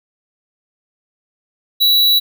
square tone, 3926 Hz, B7, 11 cents flat, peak -10 dBFS, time 1.8-2.2 s, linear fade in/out 20 ms, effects none

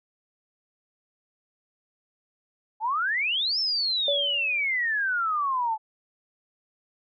sine exponential two-way sweep, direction up then down, 834 to 5400 to 853 Hz, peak -23 dBFS, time 2.8-5.78 s, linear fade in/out 50 ms, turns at 3.59 s
sine tone with exponential decay, 569 Hz, C#5, 45 cents sharp, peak -22 dBFS, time 4.08-4.68 s, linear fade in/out 2 ms, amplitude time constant 130 ms
effects none

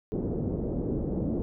white low-pass noise, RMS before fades -30 dBFS, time 0.12-1.42 s, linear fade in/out 0 ms, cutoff 410 Hz, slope 24 dB/octave, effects none

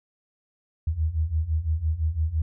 sine beating tone pair, 75.9 / 81.8 Hz, D#2 / E2, -42 / -13 cents, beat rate 5.9 Hz, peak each -27 / -24 dBFS, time 0.87-2.42 s, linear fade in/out 5 ms, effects none

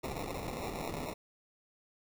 violet noise with sample-and-hold, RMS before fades -39 dBFS, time 0.03-1.14 s, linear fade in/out 10 ms, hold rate 1575 Hz, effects none

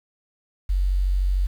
sine tone with quantisation, 46.66 Hz, F#1, 15 cents sharp, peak -18 dBFS, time 0.69-1.47 s, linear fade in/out 10 ms, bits 8, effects none

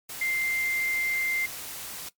sine tone in noise, 2093 Hz, C7, in tune, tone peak -25 dBFS, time 0.21-1.46 s, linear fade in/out 5 ms, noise white, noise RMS -38 dBFS, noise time 0.09-2.09 s, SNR +10 dB, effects noise-tail reverb RT60 0.1 s tail -17 dB re dry + MP3 96 kbps

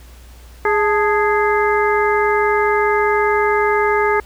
harmonic tone with a mistuned harmonic, 415.3 Hz, G#4, in tune, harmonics 1 / 2 / 3 / 4 / 5, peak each -16 / -19 / -21 / -22 / -23 dBFS, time 0.65-4.2 s, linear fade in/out 2 ms, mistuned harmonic 2, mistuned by +91 cents, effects added 60 Hz sine -38 dBFS peak until 4.25 s + pink hiss -47 dBFS RMS until 4.25 s

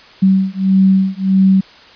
sine beating tone pair, 190.4 / 192 Hz, F#3 / G3, +50 / -36 cents, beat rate 1.6 Hz, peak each -12 dBFS, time 0.22-1.61 s, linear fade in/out 10 ms, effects white hiss -41 dBFS RMS until 1.95 s + resampled to 11025 Hz

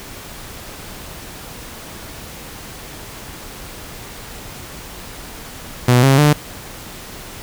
sawtooth tone with pitch steps, 123.47 / 135.42 / 148.54 Hz, B2 / C#3 / D3, 0 / -40 / +20 cents, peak -5 dBFS, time 5.88-6.33 s, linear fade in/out 5 ms, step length 150 ms, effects pink hiss -34 dBFS RMS until 7.42 s

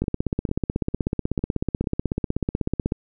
two click trains, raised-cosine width 3 ms, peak -23 / -9 dBFS, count 5 / 48, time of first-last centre 0.04-1.842 / 0.02-2.921 s, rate 2.22 / 16.2 Hz, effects none

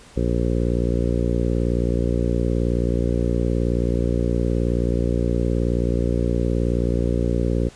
harmonic tone, 59 Hz, A#1, 22 cents sharp, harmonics 1 / 2 / 3 / 4 / 5 / 6 / 7 / 8 / 9, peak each -22 / -25 / -27 / -28 / -29 / -30 / -30 / -31 / -32 dBFS, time 0.16-7.69 s, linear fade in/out 10 ms, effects pink hiss -47 dBFS RMS until 7.75 s + resampled to 22050 Hz

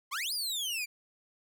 sawtooth exponential two-way sweep, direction up then down, 987.8 to 5060 to 2318 Hz, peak -29 dBFS, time 0.11-0.86 s, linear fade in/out 20 ms, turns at 0.33 s, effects none

